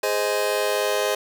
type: chord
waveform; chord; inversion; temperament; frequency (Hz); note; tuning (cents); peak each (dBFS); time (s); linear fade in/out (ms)
sawtooth; Ab major; none; just; 415.3 / 519.1 / 623; Ab4 / C5 / Eb5; 0 / -14 / +2; -21; 0.03-1.15; 5
effects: none